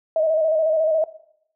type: tone with vibrato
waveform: sine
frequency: 633 Hz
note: D#5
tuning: 30 cents sharp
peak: -16 dBFS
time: 0.16-1.04 s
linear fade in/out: 2 ms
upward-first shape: square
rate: 14 Hz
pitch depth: 43 cents each way
effects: noise-tail reverb RT60 0.7 s tail -18 dB re dry